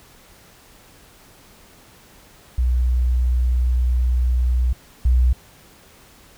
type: tone pair in turn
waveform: sine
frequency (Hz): 61.74 / 62.05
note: B1 / B1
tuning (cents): 0 / +9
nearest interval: unison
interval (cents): 9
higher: second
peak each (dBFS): -15 / -12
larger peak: second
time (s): 2.58-4.73 / 5.05-5.33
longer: first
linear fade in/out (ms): 5
effects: pink hiss -49 dBFS RMS until 6.37 s